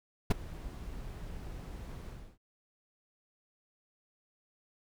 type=noise with ADSR envelope; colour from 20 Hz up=brown; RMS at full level=-20 dBFS; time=0.3-2.38 s; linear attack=11 ms; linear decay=15 ms; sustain=-23 dB; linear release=310 ms; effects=none